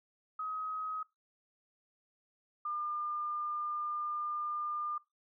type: tone pair in turn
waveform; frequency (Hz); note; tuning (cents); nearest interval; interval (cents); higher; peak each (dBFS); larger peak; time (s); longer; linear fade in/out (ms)
sine; 1266 / 1203.3; D#6 / D6; +30 / +42; minor second; 88; first; -35 / -34; second; 0.39-1.03 / 2.65-4.98; second; 5
effects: noise-tail reverb RT60 0.2 s tail -20 dB re dry